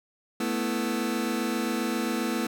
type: chord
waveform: sawtooth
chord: A suspended second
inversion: none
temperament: just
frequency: 220 / 247.5 / 330 Hz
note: A3 / B3 / E4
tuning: 0 / +4 / +2 cents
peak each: -26 / -26 / -27 dBFS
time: 0.4-2.47 s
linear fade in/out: 5 ms
effects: none